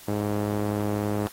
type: tone with band-pass filter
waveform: sawtooth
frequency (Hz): 103.83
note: G#2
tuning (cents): 0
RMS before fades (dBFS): -27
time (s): 0.08-1.27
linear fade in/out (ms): 0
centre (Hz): 380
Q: 0.8
effects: white hiss -47 dBFS RMS until 1.32 s + AAC 48 kbps